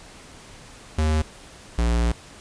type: tone pair in turn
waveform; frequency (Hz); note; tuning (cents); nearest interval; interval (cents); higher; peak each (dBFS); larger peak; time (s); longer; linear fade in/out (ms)
square; 77.78 / 58.27; D#2 / A#1; 0 / 0; perfect fourth; 500; first; -19; neither; 0.98-1.22 / 1.78-2.12; second; 5
effects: pink hiss -45 dBFS RMS until 2.4 s + resampled to 22050 Hz